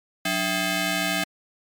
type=ring-modulated tone; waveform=10% pulse; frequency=478.5 Hz; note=A#4; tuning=45 cents sharp; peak=-11 dBFS; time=0.25-1.24 s; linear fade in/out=5 ms; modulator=1140 Hz; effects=MP3 96 kbps